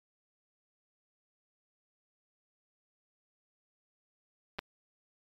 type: clicks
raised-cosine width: 0.3 ms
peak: -25 / -18 dBFS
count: 2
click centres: 4.586 / 4.591 s
effects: MP3 96 kbps